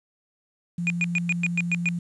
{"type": "tone", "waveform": "sine", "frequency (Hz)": 172.7, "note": "F3", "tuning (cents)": -19, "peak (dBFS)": -25, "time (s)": [0.78, 1.99], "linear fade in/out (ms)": 5}
{"type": "tone bursts", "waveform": "triangle", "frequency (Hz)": 2451, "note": "D#7", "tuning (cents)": -27, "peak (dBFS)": -19, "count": 8, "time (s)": [0.87, 1.888], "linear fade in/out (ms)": 0, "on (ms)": 31, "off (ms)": 110}
{"effects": ["resampled to 22050 Hz", "9-bit"]}